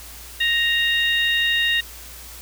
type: harmonic tone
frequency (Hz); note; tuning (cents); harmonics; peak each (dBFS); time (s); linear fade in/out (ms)
932.3; A#5; 0; 2 / 3 / 4; -20 / -22 / -23; 0.4-1.81; 10
effects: added 58 Hz sine -42 dBFS peak until 2.41 s + white hiss -40 dBFS RMS until 2.41 s